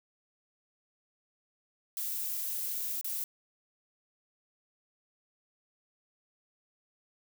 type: noise with dropouts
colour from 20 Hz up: violet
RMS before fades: -35 dBFS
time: 1.97-3.24 s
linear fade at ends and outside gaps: 1 ms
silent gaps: 3.012-3.045 s
effects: none